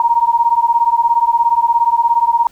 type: beating tone pair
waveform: sine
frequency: 929 / 946 Hz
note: A#5 / A#5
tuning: -6 / +25 cents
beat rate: 17 Hz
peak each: -13 dBFS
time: 0-2.47 s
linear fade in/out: 2 ms
effects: pink hiss -49 dBFS RMS until 2.51 s